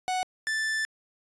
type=tone pair in turn; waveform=45% pulse; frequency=740 / 1760 Hz; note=F#5 / A6; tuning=0 / 0 cents; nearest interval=octave + minor third; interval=1500 cents; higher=second; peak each=-26 dBFS; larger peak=neither; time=0.08-0.23 / 0.47-0.85 s; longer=second; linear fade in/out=0 ms; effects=resampled to 22050 Hz